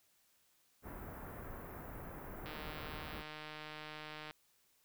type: band-stop noise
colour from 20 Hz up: pink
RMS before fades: -48 dBFS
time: 0.82-3.24 s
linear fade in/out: 50 ms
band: 1700 to 15000 Hz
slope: 24 dB/octave
type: click train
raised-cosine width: 0.3 ms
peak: -31 dBFS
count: 284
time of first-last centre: 2.46-4.31 s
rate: 153 Hz
effects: white hiss -73 dBFS RMS until 4.84 s